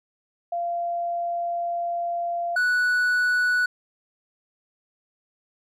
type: tone pair in turn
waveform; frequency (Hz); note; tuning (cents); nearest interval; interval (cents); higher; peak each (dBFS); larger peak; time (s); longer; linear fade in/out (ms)
sine / triangle; 690 / 1477.3; F5 / F#6; -21 / -3; octave + minor second; 1318; second; -24 / -17; second; 0.52-2.56 / 2.56-3.66; first; 5
effects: none